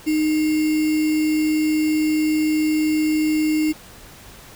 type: tone with sample-and-hold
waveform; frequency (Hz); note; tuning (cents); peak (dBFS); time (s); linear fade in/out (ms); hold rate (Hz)
sine; 308.8; D#4; -13; -16; 0.06-3.73; 20; 2450
effects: pink hiss -43 dBFS RMS until 4.55 s